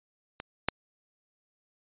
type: clicks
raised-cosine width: 0.3 ms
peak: -21 / -8 dBFS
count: 2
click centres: 0.401 / 0.686 s
effects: resampled to 8000 Hz